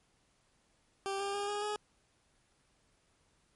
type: tone with pitch steps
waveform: 20% pulse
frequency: 392 / 398.6 / 405.4 / 412.2 / 419.2 Hz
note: G4 / G4 / G#4 / G#4 / G#4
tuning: 0 / +29 / -42 / -13 / +16 cents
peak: -29 dBFS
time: 1.06-1.76 s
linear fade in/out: 0 ms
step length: 140 ms
effects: pink hiss -72 dBFS RMS until 3.55 s + MP3 48 kbps